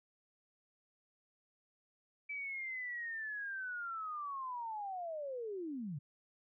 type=linear sweep; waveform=sine; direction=down; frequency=2314 to 130 Hz; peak=-39 dBFS; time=2.29-5.99 s; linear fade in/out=10 ms; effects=none